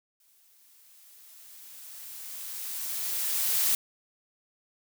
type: noise with exponential growth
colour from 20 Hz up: blue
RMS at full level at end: -24 dBFS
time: 0.2-3.75 s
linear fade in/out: 2 ms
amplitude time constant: 770 ms
effects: none